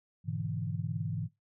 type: chord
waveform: sine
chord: E dominant seventh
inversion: first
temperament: equal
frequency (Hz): 103.83 / 123.47 / 146.83 / 164.81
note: G#2 / B2 / D3 / E3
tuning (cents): 0 / 0 / 0 / 0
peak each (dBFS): -37 / -39 / -38 / -37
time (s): 0.24-1.29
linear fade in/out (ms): 50
effects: noise-tail reverb RT60 0.2 s tail -20 dB re dry